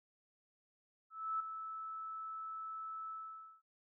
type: tone with ADSR envelope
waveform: sine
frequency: 1309 Hz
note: E6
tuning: 13 cents flat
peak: -33 dBFS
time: 1.1-3.62 s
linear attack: 300 ms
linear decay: 5 ms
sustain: -9 dB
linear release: 520 ms
effects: none